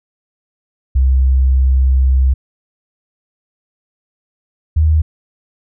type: tone pair in turn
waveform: sine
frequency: 65.41 / 77.95 Hz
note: C2 / D#2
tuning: 0 / +4 cents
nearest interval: minor third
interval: 304 cents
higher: second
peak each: -8 dBFS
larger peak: neither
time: 0.95-2.34 / 4.76-5.02 s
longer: first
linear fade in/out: 10 ms
effects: none